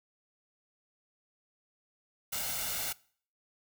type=noise with comb filter; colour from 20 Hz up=white; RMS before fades=-35 dBFS; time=2.32-2.93 s; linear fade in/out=10 ms; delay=1.4 ms; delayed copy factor=+0.6; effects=noise-tail reverb RT60 0.5 s tail -22 dB re dry